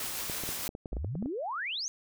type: noise with tremolo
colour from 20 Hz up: white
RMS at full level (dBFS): -35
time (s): 0-0.68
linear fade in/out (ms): 2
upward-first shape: triangle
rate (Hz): 6.4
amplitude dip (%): 25
type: clicks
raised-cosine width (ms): 2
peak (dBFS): -25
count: 12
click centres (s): 0.298 / 0.437 / 0.49 / 0.691 / 0.751 / 0.858 / 0.93 / 0.968 / 1.046 / 1.154 / 1.226 / 1.259
type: exponential sweep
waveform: sine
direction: up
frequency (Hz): 45.44 to 6620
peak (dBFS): -32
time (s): 0.92-1.88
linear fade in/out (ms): 0
effects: none